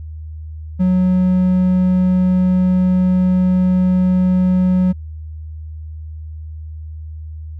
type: tone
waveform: triangle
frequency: 183.6 Hz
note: F#3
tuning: 13 cents flat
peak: -9 dBFS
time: 0.79-4.93 s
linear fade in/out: 20 ms
effects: added 78 Hz sine -27 dBFS peak until 7.59 s